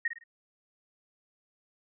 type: tone with echo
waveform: sine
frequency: 1864.7 Hz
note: A#6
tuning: in tune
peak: -25 dBFS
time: 0.05-0.08 s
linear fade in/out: 5 ms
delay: 53 ms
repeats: 3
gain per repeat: -9 dB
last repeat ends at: 0.239 s
effects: none